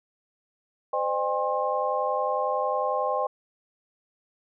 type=tone cluster; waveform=sine; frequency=513 / 604 / 805 / 1066 Hz; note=C5 / D5 / G5 / C6; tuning=-34 / +48 / +46 / +32 cents; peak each=-29 dBFS; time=0.93-3.27 s; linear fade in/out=5 ms; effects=none